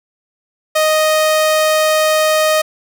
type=tone; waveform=sawtooth; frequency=622.3 Hz; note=D#5; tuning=in tune; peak=-7 dBFS; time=0.75-2.62 s; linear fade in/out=10 ms; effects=none